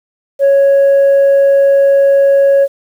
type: tone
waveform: sine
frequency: 554 Hz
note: C#5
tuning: 1 cent flat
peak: -3 dBFS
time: 0.39-2.68 s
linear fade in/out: 50 ms
effects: tanh soft clip ceiling -4 dBFS + 7-bit